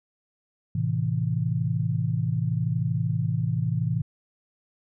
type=chord; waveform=sine; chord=A minor; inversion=none; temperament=equal with one note detuned; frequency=110 / 130.81 / 163.11 Hz; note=A2 / C3 / E3; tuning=0 / 0 / -18 cents; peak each=-27 dBFS; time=0.75-4.02 s; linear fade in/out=5 ms; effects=none